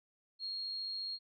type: tone with amplitude modulation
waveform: sine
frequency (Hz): 4266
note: C8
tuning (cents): +33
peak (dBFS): -36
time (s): 0.39-1.19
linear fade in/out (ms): 50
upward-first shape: sine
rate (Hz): 94.4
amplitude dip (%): 30
effects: none